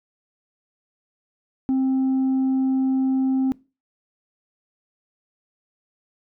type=tone; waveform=sine; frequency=263.7 Hz; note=C4; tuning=14 cents sharp; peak=-15 dBFS; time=1.69-3.52 s; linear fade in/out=0 ms; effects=noise-tail reverb RT60 0.3 s tail -23 dB re dry + tanh soft clip ceiling -17 dBFS